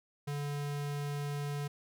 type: tone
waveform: square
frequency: 144.4 Hz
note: D3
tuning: 29 cents flat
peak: -35 dBFS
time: 0.27-1.68 s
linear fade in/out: 10 ms
effects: none